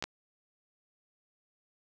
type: clicks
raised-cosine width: 0.2 ms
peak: -16 dBFS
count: 2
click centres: 0.025 / 0.04 s
effects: none